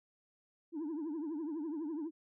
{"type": "tone with vibrato", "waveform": "sine", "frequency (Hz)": 311.1, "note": "D#4", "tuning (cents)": 0, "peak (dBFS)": -34, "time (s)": [0.72, 2.11], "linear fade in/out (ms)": 50, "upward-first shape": "triangle", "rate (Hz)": 12, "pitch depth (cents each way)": 180, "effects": ["tanh soft clip ceiling -35 dBFS"]}